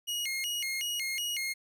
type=tone with vibrato; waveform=sawtooth; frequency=2489 Hz; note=D#7; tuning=in tune; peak=-28 dBFS; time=0.07-1.54 s; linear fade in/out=20 ms; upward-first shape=square; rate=2.7 Hz; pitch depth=260 cents each way; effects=none